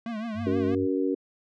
square tone with vibrato, 222.6 Hz, A3, 20 cents sharp, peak -31 dBFS, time 0.06-0.75 s, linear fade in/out 2 ms, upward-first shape triangle, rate 6.3 Hz, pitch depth 120 cents each way
sine tone, 98.2 Hz, G2, 4 cents sharp, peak -32 dBFS, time 0.34-0.88 s, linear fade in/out 50 ms
harmonic tone, 94 Hz, F#2, 28 cents sharp, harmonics 3 / 4 / 5, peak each -26 / -28 / -30 dBFS, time 0.46-1.15 s, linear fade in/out 10 ms
effects low-pass 3000 Hz 12 dB/octave

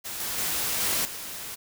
white noise with level steps, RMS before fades -35 / -31 / -28 / -26 / -37 dBFS, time 0.04-1.56 s, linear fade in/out 20 ms, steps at 0.2 / 0.38 / 0.8 / 1.05 s, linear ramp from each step 2 ms, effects none

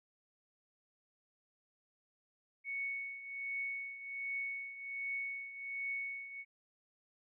sine tone with tremolo, 2219 Hz, C#7, 1 cent sharp, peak -35 dBFS, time 2.64-6.45 s, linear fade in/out 50 ms, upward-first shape triangle, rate 1.3 Hz, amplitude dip 75%, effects none

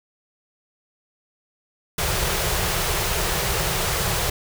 pink band-stop noise, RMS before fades -23 dBFS, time 1.98-4.3 s, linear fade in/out 5 ms, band 190 to 340 Hz, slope 96 dB/octave, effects none

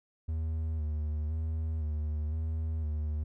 triangle tone with vibrato, 77.78 Hz, D#2, in tune, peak -28 dBFS, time 0.28-3.24 s, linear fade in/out 10 ms, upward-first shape square, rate 0.98 Hz, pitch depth 40 cents each way, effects none

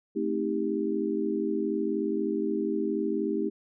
sine chord, A half-diminished seventh, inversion none, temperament just, 220 / 264 / 316.8 / 396 Hz, A3 / C4 / Eb4 / G4, 0 / +16 / +31 / +18 cents, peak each -32 / -35 / -30 / -30 dBFS, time 0.15-3.5 s, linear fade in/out 20 ms, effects none

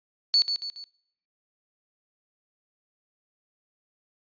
sine tone with echo, 4450 Hz, C#8, 6 cents sharp, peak -16 dBFS, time 0.34-0.42 s, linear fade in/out 0 ms, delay 140 ms, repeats 3, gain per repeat -7 dB, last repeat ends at 0.84 s, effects noise-tail reverb RT60 0.7 s tail -23 dB re dry + resampled to 11025 Hz

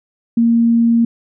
sine tone, 232.2 Hz, A#3, 7 cents flat, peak -9 dBFS, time 0.37-1.05 s, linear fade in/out 5 ms, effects none

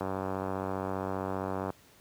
click train, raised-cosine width 1 ms, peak -19 dBFS, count 162, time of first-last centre 0.01-1.703 s, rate 95.1 Hz, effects pink hiss -59 dBFS RMS until 2 s + high-pass 80 Hz 12 dB/octave

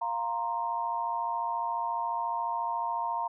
sine chord, F suspended fourth, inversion none, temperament equal, 698.5 / 932.3 / 1046.5 Hz, F5 / Bb5 / C6, 0 / 0 / 0 cents, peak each -36 / -30 / -36 dBFS, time 0.01-3.28 s, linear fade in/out 10 ms, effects none

